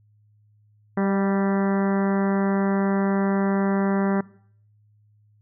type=harmonic tone with a mistuned harmonic; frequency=196 Hz; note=G3; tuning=in tune; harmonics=1 / 2 / 3 / 4 / 5 / 6 / 7 / 8 / 9 / 10; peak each=-21 / -27 / -31 / -33 / -35 / -37 / -38 / -39 / -40 / -41 dBFS; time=0.97-4.21 s; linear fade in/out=5 ms; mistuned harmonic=3; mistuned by=+24 cents; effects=noise-tail reverb RT60 0.6 s tail -21 dB re dry + added 105 Hz sine -56 dBFS peak until 5.41 s